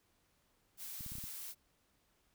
blue noise, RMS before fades -46 dBFS, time 0.77-1.55 s, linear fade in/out 50 ms
clicks, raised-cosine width 5 ms, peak -37 dBFS, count 6, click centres 1.008 / 1.063 / 1.12 / 1.154 / 1.184 / 1.24 s
effects pink hiss -75 dBFS RMS until 2.34 s

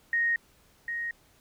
sine tone pair in turn, 1864.7 / 1871.6 Hz, A#6 / A#6, 0 / +6 cents, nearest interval unison, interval 6 cents, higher second, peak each -23 / -30 dBFS, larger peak first, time 0.13-0.36 / 0.88-1.11 s, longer neither, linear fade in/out 2 ms, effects pink hiss -62 dBFS RMS until 1.4 s

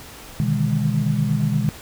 sine tone cluster, 124.4 / 148.5 / 157.1 / 205.3 Hz, B2 / D3 / D#3 / G#3, +13 / +20 / +17 / -20 cents, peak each -23 dBFS, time 0.4-1.69 s, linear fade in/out 0 ms, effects pink hiss -40 dBFS RMS until 1.81 s

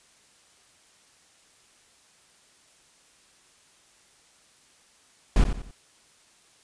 brown noise with echo, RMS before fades -17 dBFS, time 5.36-5.44 s, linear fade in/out 2 ms, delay 90 ms, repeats 3, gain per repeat -9 dB, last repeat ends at 5.71 s, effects white hiss -59 dBFS RMS until 6.63 s + resampled to 22050 Hz

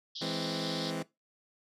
pink band-pass noise, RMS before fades -40 dBFS, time 0.15-0.91 s, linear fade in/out 10 ms, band 3200 to 5400 Hz, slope 96 dB/octave
20% pulse chord, E augmented, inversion none, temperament equal with one note detuned, 164.81 / 210.2 / 261.6 Hz, E3 / G#3 / B#3, 0 / +21 / 0 cents, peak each -32 / -35 / -33 dBFS, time 0.21-1.03 s, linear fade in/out 10 ms
effects noise-tail reverb RT60 0.2 s tail -19 dB re dry + low-pass 11000 Hz 12 dB/octave

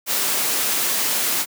white noise, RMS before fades -21 dBFS, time 0.06-1.46 s, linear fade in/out 50 ms, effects high-pass 200 Hz 12 dB/octave

